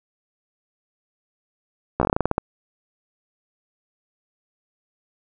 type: slowing click train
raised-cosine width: 1 ms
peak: -5 dBFS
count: 12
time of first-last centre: 2-2.381 s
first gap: 14 ms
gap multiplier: 1.17
effects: none